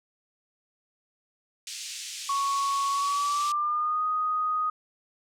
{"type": "band-pass noise", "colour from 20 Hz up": "white", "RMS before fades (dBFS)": -38, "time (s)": [1.67, 3.52], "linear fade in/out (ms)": 2, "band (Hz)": [2400, 7800], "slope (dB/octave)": 24}
{"type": "tone with pitch glide", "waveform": "sine", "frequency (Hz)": [1110, 1245.9], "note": ["C#6", "D#6"], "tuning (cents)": [2, 2], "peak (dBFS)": -24, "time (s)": [2.29, 4.7], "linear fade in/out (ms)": 5, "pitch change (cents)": 200, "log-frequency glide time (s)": [2.9, 4.04]}
{"effects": []}